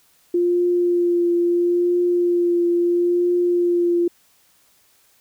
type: tone with vibrato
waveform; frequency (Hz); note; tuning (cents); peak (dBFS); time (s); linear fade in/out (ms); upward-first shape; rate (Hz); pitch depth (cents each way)
sine; 349.2; F4; 0; -15; 0.34-4.08; 5; triangle; 0.75; 19
effects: white hiss -58 dBFS RMS until 5.2 s